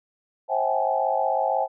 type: tone cluster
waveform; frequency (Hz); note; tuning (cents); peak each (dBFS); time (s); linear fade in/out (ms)
sine; 532 / 650 / 755 / 801 / 857; C5 / E5 / F#5 / G5 / A5; +29 / -24 / +35 / +37 / -46; -27; 0.48-1.68; 50
effects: none